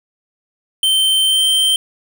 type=tone with pitch glide; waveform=square; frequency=3108 to 3126 Hz; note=G7 to G7; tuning=-16 to -6 cents; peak=-12 dBFS; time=0.83-1.76 s; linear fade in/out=2 ms; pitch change=+10 cents; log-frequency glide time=1.25-1.44 s; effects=7-bit